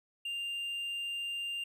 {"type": "tone", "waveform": "triangle", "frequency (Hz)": 2794, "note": "F7", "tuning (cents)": 0, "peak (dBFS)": -33, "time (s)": [0.25, 1.64], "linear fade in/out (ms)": 5, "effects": []}